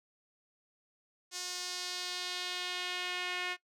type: tone with band-pass filter sweep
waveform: sawtooth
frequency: 360.4 Hz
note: F#4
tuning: 45 cents flat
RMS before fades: -38 dBFS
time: 1.31-3.57 s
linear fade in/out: 50 ms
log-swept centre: 5900 to 2400 Hz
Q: 1.8
effects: noise-tail reverb RT60 0.1 s tail -20 dB re dry